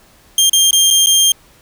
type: tone with dropouts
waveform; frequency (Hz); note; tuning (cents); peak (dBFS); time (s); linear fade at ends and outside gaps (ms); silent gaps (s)
20% pulse; 3194; G7; +32; -3; 0.38-1.32; 2; 0.496-0.531 / 0.709-0.729 / 0.904-0.908 / 1.061-1.069
effects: pink hiss -48 dBFS RMS until 1.61 s